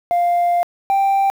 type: tone pair in turn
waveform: sine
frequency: 698.5 / 785.5 Hz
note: F5 / G5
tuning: 0 / +3 cents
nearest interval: major second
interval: 203 cents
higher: second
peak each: -11 / -10 dBFS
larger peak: second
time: 0.11-0.63 / 0.9-1.3 s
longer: first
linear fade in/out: 0 ms
effects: tanh soft clip ceiling -12 dBFS + 7-bit